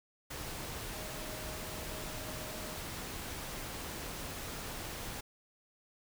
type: tone in noise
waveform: sine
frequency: 622.3 Hz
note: D#5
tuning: in tune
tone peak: -50 dBFS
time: 0.93-2.77 s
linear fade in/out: 10 ms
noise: pink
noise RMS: -42 dBFS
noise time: 0.3-5.21 s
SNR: -11 dB
effects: none